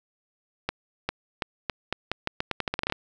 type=accelerating click train; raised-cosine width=0.3 ms; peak=-10 dBFS; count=17; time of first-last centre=0.69-2.924 s; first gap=400 ms; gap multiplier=0.83; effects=none